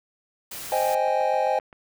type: noise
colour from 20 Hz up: white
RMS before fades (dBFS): -36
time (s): 0.51-0.95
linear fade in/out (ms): 5
type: chord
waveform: triangle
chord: Ab major seventh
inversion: first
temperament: equal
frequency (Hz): 523.3 / 622.3 / 784 / 830.6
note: C5 / Eb5 / G5 / Ab5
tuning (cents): 0 / 0 / 0 / 0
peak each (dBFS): -24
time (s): 0.72-1.59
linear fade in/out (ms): 2
type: click train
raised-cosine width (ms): 0.5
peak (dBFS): -31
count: 7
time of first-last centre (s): 0.95-1.728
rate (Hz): 7.71
effects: none